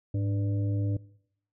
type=harmonic tone with a mistuned harmonic; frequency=98.3 Hz; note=G2; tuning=5 cents sharp; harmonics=1 / 3 / 5 / 6; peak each=-26 / -35 / -44 / -46 dBFS; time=0.14-0.97 s; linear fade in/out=5 ms; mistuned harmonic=1; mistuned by=+110 cents; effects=noise-tail reverb RT60 0.7 s tail -21 dB re dry

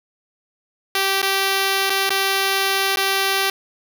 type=tone with dropouts; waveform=5% pulse; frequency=389.1 Hz; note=G4; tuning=13 cents flat; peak=-6 dBFS; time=0.95-3.5 s; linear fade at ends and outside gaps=2 ms; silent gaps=1.218-1.227 / 1.897-1.902 / 2.094-2.104 / 2.96-2.971 s; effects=none

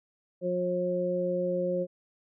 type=harmonic tone; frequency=179.3 Hz; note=F3; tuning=46 cents sharp; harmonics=1 / 2 / 3; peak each=-33 / -33 / -28 dBFS; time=0.41-1.87 s; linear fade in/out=50 ms; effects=none

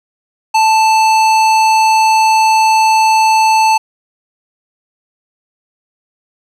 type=tone; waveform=square; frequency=880 Hz; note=A5; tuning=in tune; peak=-8 dBFS; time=0.54-3.78 s; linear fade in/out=10 ms; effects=low-pass 8000 Hz 12 dB/octave + 7-bit

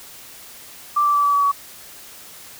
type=tone with pitch steps; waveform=sine; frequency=1174.7 / 1165.9 / 1157.2 / 1148.5 / 1139.9 / 1131.4 Hz; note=D6 / D6 / D6 / D6 / C#6 / C#6; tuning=0 / -13 / -26 / -39 / +48 / +35 cents; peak=-14 dBFS; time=0.96-1.518 s; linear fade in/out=10 ms; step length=93 ms; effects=white hiss -41 dBFS RMS until 2.59 s

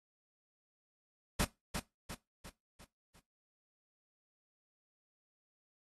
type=noise with echo; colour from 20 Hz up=pink; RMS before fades=-32 dBFS; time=1.39-1.45 s; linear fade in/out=10 ms; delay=350 ms; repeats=5; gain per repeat=-6 dB; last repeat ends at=3.2 s; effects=noise-tail reverb RT60 0.2 s tail -19 dB re dry + AAC 32 kbps

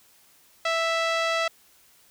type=tone with low-pass filter; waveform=5% pulse; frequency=659.3 Hz; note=E5; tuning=in tune; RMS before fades=-25 dBFS; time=0.65-1.48 s; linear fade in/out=5 ms; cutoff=2700 Hz; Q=0.51; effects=white hiss -58 dBFS RMS until 2.1 s

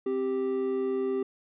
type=tone pair together; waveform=triangle; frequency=261.6 / 392 Hz; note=C4 / G4; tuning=0 / 0 cents; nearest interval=perfect fifth; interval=700 cents; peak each=-31 / -25 dBFS; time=0.06-1.23 s; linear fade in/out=5 ms; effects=resampled to 8000 Hz

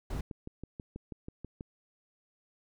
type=noise; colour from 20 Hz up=brown; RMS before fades=-35 dBFS; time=0.1-0.21 s; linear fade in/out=5 ms
type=click train; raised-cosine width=3 ms; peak=-28 dBFS; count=10; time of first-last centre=0.15-1.609 s; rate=6.17 Hz
effects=none

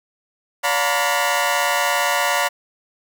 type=tone cluster; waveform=20% pulse; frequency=572 / 712 / 916 / 993 Hz; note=D5 / F5 / A#5 / B5; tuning=-46 / +33 / -31 / +9 cents; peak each=-18 dBFS; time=0.63-2.49 s; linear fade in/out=20 ms; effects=none

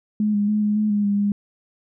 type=tone with pitch steps; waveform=sine; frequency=211.5 / 205 / 211.5 / 209 / 212.9 / 206.2 / 202.4 / 203.6 Hz; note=G#3 / G#3 / G#3 / G#3 / G#3 / G#3 / G#3 / G#3; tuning=+32 / -22 / +32 / +11 / +43 / -12 / -44 / -34 cents; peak=-17 dBFS; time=0.2-1.32 s; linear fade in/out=2 ms; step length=140 ms; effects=none

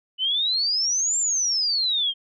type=exponential two-way sweep; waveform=sine; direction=up then down; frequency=2960 to 7440 to 3138 Hz; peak=-20 dBFS; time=0.18-2.14 s; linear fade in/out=50 ms; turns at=1.18 s; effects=none

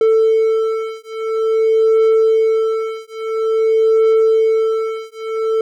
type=beating tone pair; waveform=triangle; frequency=443.5 / 443.99 Hz; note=A4 / A4; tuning=+14 / +16 cents; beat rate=0.49 Hz; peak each=-13 dBFS; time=0.01-5.61 s; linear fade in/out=2 ms; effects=none

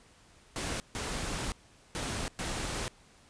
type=noise bursts at uneven times; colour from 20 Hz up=pink; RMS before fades=-35 dBFS; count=4; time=0.56-0.8 / 0.95-1.52 / 1.95-2.28 / 2.39-2.88 s; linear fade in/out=0 ms; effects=pink hiss -60 dBFS RMS until 3.29 s + resampled to 22050 Hz

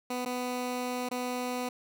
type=tone with dropouts; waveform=15% pulse; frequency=248.9 Hz; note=B3; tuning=14 cents sharp; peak=-25 dBFS; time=0.1-1.69 s; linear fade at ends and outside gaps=5 ms; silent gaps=0.251-0.258 / 1.089-1.112 s; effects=none

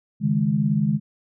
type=chord; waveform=sine; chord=C# suspended second; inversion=none; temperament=just; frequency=138.59 / 155.92 / 207.9 Hz; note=C#3 / D#3 / G#3; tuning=0 / +4 / +2 cents; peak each=-25 / -22 / -21 dBFS; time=0.2-1 s; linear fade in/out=50 ms; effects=none

